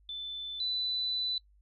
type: tone pair in turn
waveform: sine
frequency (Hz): 3520 / 3989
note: A7 / B7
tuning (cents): 0 / +17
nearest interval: major second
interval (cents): 217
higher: second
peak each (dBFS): -36 / -30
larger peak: second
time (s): 0.09-0.6 / 0.6-1.38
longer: second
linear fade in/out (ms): 2
effects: noise-tail reverb RT60 0.1 s tail -23 dB re dry + added 50 Hz sine -60 dBFS peak until 1.61 s